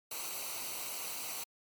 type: noise with comb filter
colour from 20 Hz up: white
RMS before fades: -40 dBFS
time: 0.11-1.44 s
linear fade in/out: 5 ms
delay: 0.58 ms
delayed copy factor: -0.65
effects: MP3 96 kbps